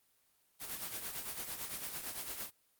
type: noise with tremolo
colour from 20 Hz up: white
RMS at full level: -39 dBFS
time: 0.59-2.51 s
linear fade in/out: 50 ms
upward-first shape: triangle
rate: 8.9 Hz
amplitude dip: 65%
effects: white hiss -73 dBFS RMS until 2.79 s + Opus 24 kbps